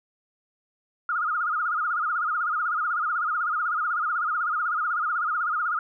sine tone with vibrato, 1324 Hz, E6, 7 cents sharp, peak -23 dBFS, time 1.09-5.79 s, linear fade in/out 2 ms, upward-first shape sine, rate 16 Hz, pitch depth 150 cents each way, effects none

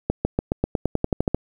accelerating click train, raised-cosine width 2 ms, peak -6 dBFS, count 13, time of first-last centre 0.1-1.346 s, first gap 150 ms, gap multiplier 0.93, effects 8-bit

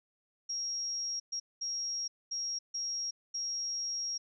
sine tone bursts at uneven times, 5600 Hz, F8, 4 cents sharp, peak -33 dBFS, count 6, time 0.49-1.2 / 1.32-1.4 / 1.61-2.08 / 2.31-2.59 / 2.74-3.11 / 3.34-4.18 s, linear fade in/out 10 ms, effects none

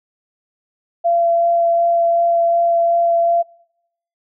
sine tone with vibrato, 681 Hz, F5, 44 cents flat, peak -12 dBFS, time 1.04-3.43 s, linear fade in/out 20 ms, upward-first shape sine, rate 2.7 Hz, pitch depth 9 cents each way, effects noise-tail reverb RT60 0.8 s tail -24 dB re dry

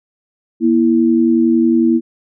sine tone pair together, 238.6 / 329.6 Hz, A#3 / E4, +41 / 0 cents, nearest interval tritone, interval 559 cents, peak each -12 dBFS, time 0.6-2.01 s, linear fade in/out 50 ms, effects none

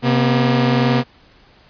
sawtooth tone pair together, 130.81 / 239.8 Hz, C3 / A#3, 0 / +49 cents, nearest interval minor seventh, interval 1049 cents, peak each -12 dBFS, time 0.02-1.04 s, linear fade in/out 50 ms, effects pink hiss -50 dBFS RMS until 1.69 s + resampled to 11025 Hz

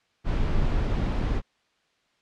brown noise, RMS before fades -24 dBFS, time 0.24-1.42 s, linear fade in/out 50 ms, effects white hiss -68 dBFS RMS until 2.21 s + low-pass 4000 Hz 12 dB/octave

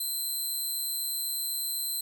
5% pulse tone, 4084 Hz, C8, 43 cents flat, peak -23 dBFS, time 0-2.01 s, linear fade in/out 5 ms, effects none

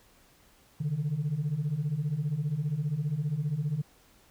sine beating tone pair, 138.59 / 153.59 Hz, C#3 / D#3, 0 / -22 cents, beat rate 15 Hz, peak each -31 / -28 dBFS, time 0.8-3.82 s, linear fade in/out 10 ms, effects tanh soft clip ceiling -23 dBFS + pink hiss -61 dBFS RMS until 4.3 s

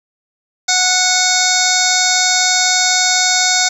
harmonic tone, 736 Hz, F#5, 9 cents flat, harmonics 1 / 2 / 3 / 5 / 6 / 7 / 8 / 9 / 10, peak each -20 / -20 / -20 / -20 / -20 / -20 / -20 / -20 / -20 dBFS, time 0.68-3.69 s, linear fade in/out 10 ms, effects 7-bit

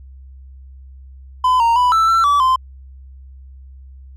triangle tone with pitch steps, 1012 / 927 / 990 / 1324 / 1343 / 1150 / 1036 Hz, B5 / A#5 / B5 / E6 / E6 / D6 / C6, +42 / -10 / +4 / +7 / +32 / -37 / -17 cents, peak -9 dBFS, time 1.44-2.56 s, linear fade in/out 5 ms, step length 160 ms, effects added 66 Hz sine -36 dBFS peak until 4.16 s

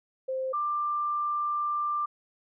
sine tone pair in turn, 523.3 / 1185.7 Hz, C5 / D6, 0 / +16 cents, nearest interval octave + major second, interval 1416 cents, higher second, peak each -28 / -26 dBFS, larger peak second, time 0.28-0.53 / 0.53-2.06 s, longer second, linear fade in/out 10 ms, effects none

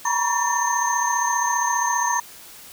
sine tone cluster, 938 / 973 / 1121 / 1795 / 6310 Hz, A#5 / B5 / C#6 / A6 / G8, +11 / -26 / +19 / +34 / +10 cents, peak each -25 / -23 / -28 / -27 / -26 dBFS, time 0.05-2.2 s, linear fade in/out 5 ms, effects white hiss -43 dBFS RMS until 2.72 s

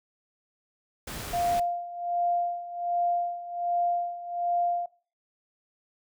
pink noise, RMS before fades -37 dBFS, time 1.07-1.6 s, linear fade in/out 5 ms
sine tone with tremolo, 698.5 Hz, F5, in tune, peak -22 dBFS, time 1.33-4.86 s, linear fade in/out 5 ms, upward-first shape sine, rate 1.3 Hz, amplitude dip 80%
effects noise-tail reverb RT60 0.4 s tail -21 dB re dry

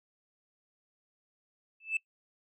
sine tone with exponential growth, 2632 Hz, E7, 3 cents flat, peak -22 dBFS, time 1.8-1.97 s, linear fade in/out 5 ms, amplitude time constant 36 ms, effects noise-tail reverb RT60 0.1 s tail -23 dB re dry + tanh soft clip ceiling -24 dBFS

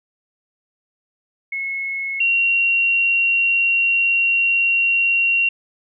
sine tone pair in turn, 2182 / 2749 Hz, C#7 / F7, -28 / -28 cents, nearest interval major third, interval 400 cents, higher second, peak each -22 / -14 dBFS, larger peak second, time 1.52-2.2 / 2.2-5.49 s, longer second, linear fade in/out 5 ms, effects none

